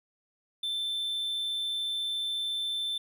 triangle tone, 3543 Hz, A7, 11 cents sharp, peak -28 dBFS, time 0.63-2.98 s, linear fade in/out 5 ms, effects none

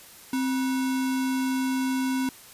sine tone with sample-and-hold, 261.6 Hz, C4, in tune, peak -23 dBFS, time 0.33-2.29 s, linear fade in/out 2 ms, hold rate 1225 Hz, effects white hiss -48 dBFS RMS until 2.53 s + resampled to 32000 Hz

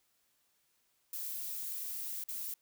violet noise with dropouts, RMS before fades -40 dBFS, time 1.13-2.54 s, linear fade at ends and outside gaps 2 ms, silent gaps 2.239-2.286 s, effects white hiss -75 dBFS RMS until 2.61 s

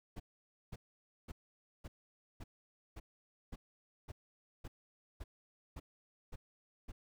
brown noise bursts, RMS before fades -45 dBFS, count 13, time 0.16-6.92 s, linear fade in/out 10 ms, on 40 ms, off 520 ms, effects none

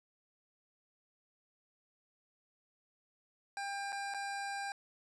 25% pulse tone with dropouts, 798 Hz, G5, 31 cents sharp, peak -34 dBFS, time 3.57-4.72 s, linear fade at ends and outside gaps 1 ms, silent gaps 3.922-3.927 / 4.139-4.145 s, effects resampled to 22050 Hz

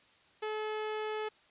sawtooth tone, 430 Hz, A4, 40 cents flat, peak -30 dBFS, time 0.42-1.29 s, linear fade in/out 10 ms, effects white hiss -64 dBFS RMS until 1.5 s + resampled to 8000 Hz

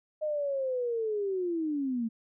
sine linear sweep, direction down, 620 to 220 Hz, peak -28 dBFS, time 0.21-2.09 s, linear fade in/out 20 ms, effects none

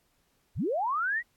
sine linear sweep, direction up, 40.95 to 1971 Hz, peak -26 dBFS, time 0.55-1.23 s, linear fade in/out 50 ms, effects pink hiss -71 dBFS RMS until 1.36 s + AAC 64 kbps

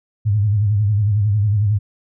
sine tone with vibrato, 103.83 Hz, G#2, in tune, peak -13 dBFS, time 0.25-1.79 s, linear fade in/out 20 ms, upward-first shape sine, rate 11 Hz, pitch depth 93 cents each way, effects none

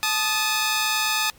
10% pulse tone pair together, 870 / 1240.6 Hz, A5 / D#6, -20 / -5 cents, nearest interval tritone, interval 615 cents, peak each -15 dBFS, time 0.03-1.3 s, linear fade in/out 0 ms, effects pink hiss -53 dBFS RMS until 1.38 s + MP3 96 kbps

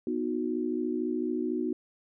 sine chord, B major, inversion none, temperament equal with one note detuned, 246.9 / 311.1 / 364.9 Hz, B3 / D#4 / F#4, 0 / 0 / -24 cents, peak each -32 dBFS, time 0.07-1.73 s, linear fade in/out 2 ms, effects none

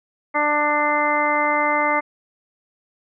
harmonic tone, 296.4 Hz, D4, 16 cents sharp, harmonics 1 / 2 / 3 / 4 / 5 / 6 / 7, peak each -28 / -24 / -22 / -23 / -31 / -31 / -22 dBFS, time 0.34-2.01 s, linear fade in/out 20 ms, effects none

